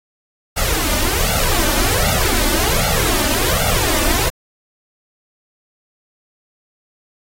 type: noise with flanger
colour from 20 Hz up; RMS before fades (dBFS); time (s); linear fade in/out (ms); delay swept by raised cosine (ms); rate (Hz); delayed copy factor
pink; -17; 0.56-4.3; 20; 1.4 to 3.4; 1.3; +0.85
effects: AAC 48 kbps